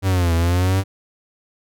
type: linear two-way sweep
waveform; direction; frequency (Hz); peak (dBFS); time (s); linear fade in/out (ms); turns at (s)
45% pulse; down then up; 98 to 82.41 to 98; -15; 0.02-0.84; 50; 0.34
effects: none